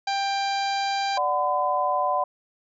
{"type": "harmonic tone", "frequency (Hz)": 791, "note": "G5", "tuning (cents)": 15, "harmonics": [1, 2, 3, 4, 5, 6, 7, 8, 9], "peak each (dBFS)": [-24, -34, -35, -40, -35, -35, -48, -45, -49], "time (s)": [0.07, 1.18], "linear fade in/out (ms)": 5}
{"type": "chord", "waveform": "sine", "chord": "B minor", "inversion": "first", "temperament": "equal with one note detuned", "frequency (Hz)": [587.3, 740, 1013.2], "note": ["D5", "F#5", "B5"], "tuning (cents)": [0, 0, 44], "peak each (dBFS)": [-27, -25, -24], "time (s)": [1.17, 2.24], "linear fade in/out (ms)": 5}
{"effects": []}